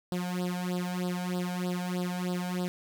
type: tone with flanger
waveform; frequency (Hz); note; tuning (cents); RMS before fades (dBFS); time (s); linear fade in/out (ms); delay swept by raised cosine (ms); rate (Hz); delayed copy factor
sawtooth; 179.6; F3; +49; -32; 0.12-2.68; 0; 0.22 to 1.32; 3.2; +0.9
effects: none